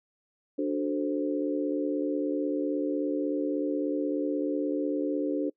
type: chord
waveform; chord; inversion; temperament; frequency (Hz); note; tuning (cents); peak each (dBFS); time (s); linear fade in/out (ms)
sine; D dominant seventh; none; equal; 293.7 / 370 / 440 / 523.3; D4 / F#4 / A4 / C5; 0 / 0 / 0 / 0; -28 / -34 / -34 / -34; 0.58-5.5; 10
effects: noise-tail reverb RT60 0.1 s tail -25 dB re dry